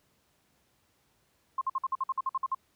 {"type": "tone bursts", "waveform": "sine", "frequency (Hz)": 1062, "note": "C6", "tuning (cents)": 25, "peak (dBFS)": -26, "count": 12, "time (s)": [1.58, 2.548], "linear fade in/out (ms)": 5, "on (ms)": 33, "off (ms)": 52, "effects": ["pink hiss -70 dBFS RMS until 2.75 s", "high-pass 60 Hz 12 dB/octave"]}